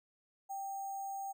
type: tone with sample-and-hold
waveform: sine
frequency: 784 Hz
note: G5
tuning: in tune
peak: -38 dBFS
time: 0.49-1.33 s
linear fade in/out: 20 ms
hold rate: 7350 Hz
effects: none